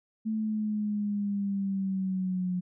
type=linear sweep; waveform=sine; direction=down; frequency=220 to 179.7 Hz; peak=-27 dBFS; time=0.25-2.61 s; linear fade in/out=20 ms; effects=none